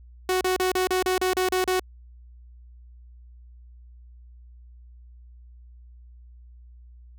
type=tone bursts; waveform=sawtooth; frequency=370 Hz; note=F#4; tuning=in tune; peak=-17 dBFS; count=10; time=0.29-1.796 s; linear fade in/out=2 ms; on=120 ms; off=34 ms; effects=added 60 Hz sine -45 dBFS peak until 7.18 s